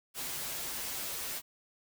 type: noise with comb filter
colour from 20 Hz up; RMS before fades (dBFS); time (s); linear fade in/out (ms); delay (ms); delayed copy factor
white; -38; 0.14-1.42; 50; 9.7; -1
effects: none